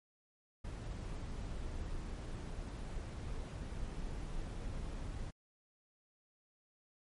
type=noise; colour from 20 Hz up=brown; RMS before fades=-42 dBFS; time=0.64-5.31 s; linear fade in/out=10 ms; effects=MP3 48 kbps